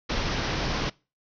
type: low-pass noise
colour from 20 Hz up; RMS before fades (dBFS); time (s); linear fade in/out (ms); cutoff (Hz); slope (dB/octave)
pink; -28; 0.09-0.9; 10; 5900; 96
effects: noise-tail reverb RT60 0.3 s tail -23 dB re dry